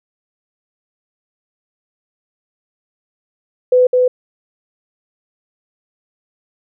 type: tone with echo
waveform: sine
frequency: 502 Hz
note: B4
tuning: 28 cents sharp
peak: -7 dBFS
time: 3.72-3.87 s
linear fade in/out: 5 ms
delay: 210 ms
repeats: 1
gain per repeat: -2 dB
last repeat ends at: 4.08 s
effects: none